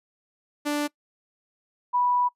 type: tone pair in turn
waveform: sawtooth / sine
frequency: 293.7 / 982.8 Hz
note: D4 / B5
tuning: 0 / -9 cents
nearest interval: octave + major sixth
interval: 2091 cents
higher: second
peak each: -20 dBFS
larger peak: neither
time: 0.65-0.88 / 1.93-2.29 s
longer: second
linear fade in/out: 20 ms
effects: noise-tail reverb RT60 0.1 s tail -22 dB re dry + resampled to 32000 Hz